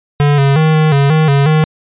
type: tone with pitch steps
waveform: square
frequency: 144.9 / 138.6 / 157.1 / 155.8 / 139.8 / 156.8 / 139.8 / 155.6 Hz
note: D3 / C#3 / D#3 / D#3 / C#3 / D#3 / C#3 / D#3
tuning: -23 / 0 / +17 / +3 / +15 / +14 / +15 / 0 cents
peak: -8 dBFS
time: 0.2-1.64 s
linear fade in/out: 0 ms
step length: 180 ms
effects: resampled to 8000 Hz